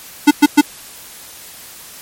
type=tone bursts; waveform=square; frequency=293.7 Hz; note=D4; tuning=in tune; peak=-4 dBFS; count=3; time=0.27-0.613 s; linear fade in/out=10 ms; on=41 ms; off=110 ms; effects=white hiss -36 dBFS RMS until 2.01 s + MP3 64 kbps